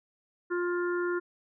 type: harmonic tone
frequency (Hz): 352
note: F4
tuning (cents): +14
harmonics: 1 / 3 / 4 / 5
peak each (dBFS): -28 / -39 / -35 / -43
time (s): 0.5-1.2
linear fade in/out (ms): 20
effects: none